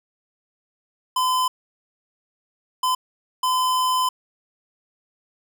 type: tone bursts at uneven times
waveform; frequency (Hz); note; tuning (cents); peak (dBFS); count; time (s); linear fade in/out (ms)
square; 1019; C6; -46; -19; 3; 1.16-1.48 / 2.83-2.95 / 3.43-4.09; 5
effects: none